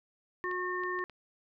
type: harmonic tone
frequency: 363 Hz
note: F#4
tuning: 33 cents flat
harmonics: 1 / 3 / 5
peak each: -36 / -36 / -36 dBFS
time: 0.44-1.04 s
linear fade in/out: 0 ms
type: clicks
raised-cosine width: 0.3 ms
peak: -33 dBFS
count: 4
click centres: 0.513 / 0.836 / 0.99 / 1.097 s
effects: none